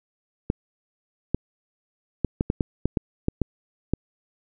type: clicks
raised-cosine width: 3 ms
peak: -8 dBFS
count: 11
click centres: 0.501 / 1.346 / 2.247 / 2.409 / 2.501 / 2.608 / 2.856 / 2.972 / 3.284 / 3.417 / 3.936 s
effects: none